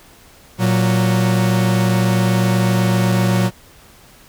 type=tone pair together; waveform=45% pulse; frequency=116.29 / 184.6 Hz; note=A#2 / F#3; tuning=-4 / -4 cents; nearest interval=minor sixth; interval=800 cents; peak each=-16 dBFS; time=0.58-3.51 s; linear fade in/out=50 ms; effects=pink hiss -46 dBFS RMS until 4.28 s

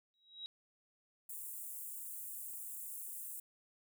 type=tone with exponential growth; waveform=sine; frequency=3844 Hz; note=B7; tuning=48 cents flat; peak=-40 dBFS; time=0.14-0.46 s; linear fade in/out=0 ms; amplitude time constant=68 ms
type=high-pass noise; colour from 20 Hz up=white; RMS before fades=-46 dBFS; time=1.29-3.4 s; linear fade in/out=5 ms; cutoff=7800 Hz; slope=48 dB/octave
effects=none

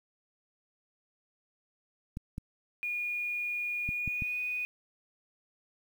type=clicks; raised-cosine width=5 ms; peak=-24 dBFS; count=5; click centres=2.171 / 2.381 / 3.89 / 4.077 / 4.222 s
type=tone with pitch glide; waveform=sine; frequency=2440 to 2478 Hz; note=D#7 to D#7; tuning=-34 to -8 cents; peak=-31 dBFS; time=2.83-4.65 s; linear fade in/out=0 ms; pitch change=+26 cents; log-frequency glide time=3.9-4.37 s
effects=9-bit

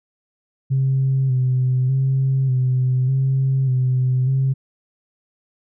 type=tone with vibrato; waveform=sine; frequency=130.81 Hz; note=C3; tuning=in tune; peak=-14 dBFS; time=0.7-4.54 s; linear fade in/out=20 ms; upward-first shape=square; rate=0.84 Hz; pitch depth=38 cents each way; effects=tanh soft clip ceiling -11 dBFS

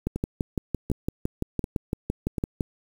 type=two click trains; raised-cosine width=3 ms; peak=-12 / -15 dBFS; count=16 / 4; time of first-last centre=0.07-2.608 / 0.16-2.382 s; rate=5.91 / 1.35 Hz; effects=7-bit

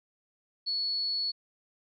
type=tone; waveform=sine; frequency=4400 Hz; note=C#8; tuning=14 cents flat; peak=-28 dBFS; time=0.66-1.32 s; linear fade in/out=20 ms; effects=none

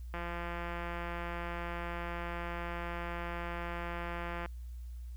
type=click train; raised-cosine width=0.5 ms; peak=-25 dBFS; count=744; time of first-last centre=0.14-4.46 s; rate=172 Hz; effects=added 60 Hz sine -41 dBFS peak until 5.16 s + white hiss -69 dBFS RMS until 5.16 s

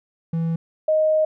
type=tone pair in turn; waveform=triangle / sine; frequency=164.81 / 623.4 Hz; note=E3 / D#5; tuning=0 / +3 cents; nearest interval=octave + major seventh; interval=2303 cents; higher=second; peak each=-18 / -15 dBFS; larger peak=second; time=0.33-0.56 / 0.88-1.25 s; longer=second; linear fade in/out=5 ms; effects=none

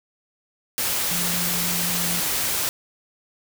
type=tone in noise; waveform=sine; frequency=174.61 Hz; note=F3; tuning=in tune; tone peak=-30 dBFS; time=1.11-2.2 s; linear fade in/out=0 ms; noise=white; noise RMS=-24 dBFS; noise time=0.78-2.69 s; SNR=-9 dB; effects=none

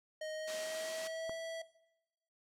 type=tone with pitch glide; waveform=square; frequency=622.3 to 655.5 Hz; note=D#5 to E5; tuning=0 to -10 cents; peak=-40 dBFS; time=0.21-1.62 s; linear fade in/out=5 ms; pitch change=+90 cents; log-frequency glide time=0.33-1.36 s
type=high-pass noise; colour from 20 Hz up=white; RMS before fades=-43 dBFS; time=0.47-1.08 s; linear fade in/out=10 ms; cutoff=180 Hz; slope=48 dB/octave
type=click; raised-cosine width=1 ms; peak=-31 dBFS; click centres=1.295 s
effects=noise-tail reverb RT60 0.9 s tail -18 dB re dry + low-pass 8000 Hz 12 dB/octave

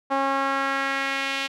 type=tone with band-pass filter sweep; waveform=sawtooth; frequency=272.7 Hz; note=C#4; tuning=28 cents flat; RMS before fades=-25 dBFS; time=0.1-1.48 s; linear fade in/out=20 ms; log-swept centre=920 to 2900 Hz; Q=1.7; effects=none

